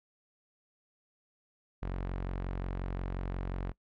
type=tone; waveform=sawtooth; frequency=45.62 Hz; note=F#1; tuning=24 cents flat; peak=-30 dBFS; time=1.82-3.72 s; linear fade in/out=10 ms; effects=noise-tail reverb RT60 0.1 s tail -22 dB re dry + low-pass 2000 Hz 12 dB/octave